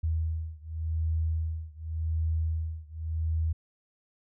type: beating tone pair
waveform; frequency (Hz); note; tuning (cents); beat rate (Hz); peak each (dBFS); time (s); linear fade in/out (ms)
sine; 80 / 80.88; D#2 / E2; +49 / -32; 0.88; -30 / -31; 0.03-3.53; 10
effects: none